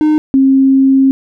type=tone pair in turn; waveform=triangle / sine; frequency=306.3 / 268.3 Hz; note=D#4 / C4; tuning=-27 / +44 cents; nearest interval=major second; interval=229 cents; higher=first; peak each=-5 dBFS; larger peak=neither; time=0.01-0.18 / 0.34-1.11 s; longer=second; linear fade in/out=0 ms; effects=none